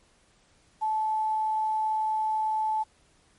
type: tone with quantisation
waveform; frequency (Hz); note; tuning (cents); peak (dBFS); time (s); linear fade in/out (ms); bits
sine; 869; A5; -22; -24; 0.81-2.84; 20; 9
effects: pink hiss -63 dBFS RMS until 3.38 s + MP3 48 kbps